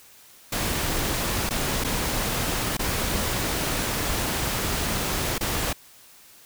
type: noise with dropouts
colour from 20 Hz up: pink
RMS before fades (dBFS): -26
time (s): 0.52-5.73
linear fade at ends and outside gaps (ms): 5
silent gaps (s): 1.493-1.506 / 1.84-1.845 / 2.77-2.792 / 5.382-5.408
effects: white hiss -51 dBFS RMS until 6.45 s